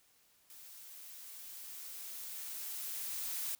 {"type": "noise with level ramp", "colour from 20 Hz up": "blue", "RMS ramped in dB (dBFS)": [-54, -38], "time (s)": [0.5, 3.55], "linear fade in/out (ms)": 0, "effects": ["white hiss -69 dBFS RMS until 3.59 s"]}